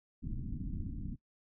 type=low-pass noise; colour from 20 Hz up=pink; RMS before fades=-39 dBFS; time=0.22-1.16 s; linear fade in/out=20 ms; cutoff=280 Hz; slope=48 dB/octave; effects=noise-tail reverb RT60 0.1 s tail -20 dB re dry